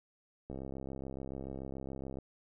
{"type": "click train", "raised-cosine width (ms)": 2, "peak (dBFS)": -29, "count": 114, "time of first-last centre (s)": [0.5, 2.187], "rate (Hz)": 67, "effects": []}